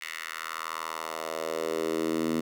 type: tone with high-pass filter sweep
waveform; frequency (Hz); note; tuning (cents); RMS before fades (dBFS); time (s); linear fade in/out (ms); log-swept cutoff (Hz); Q
10% pulse; 80.6; E2; -38; -32; 0.01-2.41; 10; 2100 to 240; 2.5
effects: none